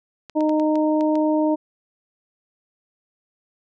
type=clicks; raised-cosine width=0.2 ms; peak=-21 dBFS; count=7; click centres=0.297 / 0.407 / 0.494 / 0.598 / 0.756 / 1.009 / 1.155 s
type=harmonic tone; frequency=307.9 Hz; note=D#4; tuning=18 cents flat; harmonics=1 / 2 / 3; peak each=-18 / -22 / -27 dBFS; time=0.35-1.56 s; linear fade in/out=20 ms
effects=none